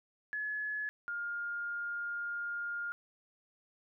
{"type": "tone pair in turn", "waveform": "sine", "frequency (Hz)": [1704, 1412.3], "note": ["G#6", "F6"], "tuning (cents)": [44, 19], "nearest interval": "minor third", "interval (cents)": 325, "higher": "first", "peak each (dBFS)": [-34, -35], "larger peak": "first", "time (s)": [[0.33, 0.89], [1.08, 2.92]], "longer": "second", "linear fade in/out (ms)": 0, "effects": []}